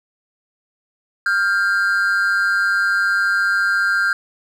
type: tone pair together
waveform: triangle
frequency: 1396.9 / 1591.4 Hz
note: F6 / G6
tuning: 0 / +26 cents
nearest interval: major second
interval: 226 cents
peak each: -16 dBFS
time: 1.26-4.13 s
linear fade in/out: 2 ms
effects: none